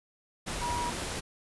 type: tone in noise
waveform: sine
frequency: 963 Hz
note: B5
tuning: 44 cents flat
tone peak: -31 dBFS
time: 0.61-0.91 s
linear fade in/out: 20 ms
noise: pink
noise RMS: -35 dBFS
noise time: 0.46-1.21 s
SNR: +1 dB
effects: resampled to 24000 Hz